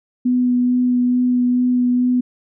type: tone with vibrato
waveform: sine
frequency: 247.9 Hz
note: B3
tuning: 7 cents sharp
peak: -13 dBFS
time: 0.25-2.21 s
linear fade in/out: 10 ms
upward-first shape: sine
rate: 2.3 Hz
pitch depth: 11 cents each way
effects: none